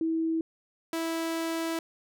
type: tone pair in turn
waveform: sine / sawtooth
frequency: 324.7 / 328.3 Hz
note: E4 / E4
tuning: -26 / -7 cents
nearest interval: unison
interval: 19 cents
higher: second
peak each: -25 dBFS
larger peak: neither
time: 0.01-0.41 / 0.93-1.79 s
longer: second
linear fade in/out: 2 ms
effects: none